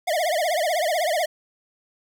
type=tone with vibrato; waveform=square; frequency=659.3 Hz; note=E5; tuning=in tune; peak=-21 dBFS; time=0.07-1.26 s; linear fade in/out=10 ms; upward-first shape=triangle; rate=16 Hz; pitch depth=220 cents each way; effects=none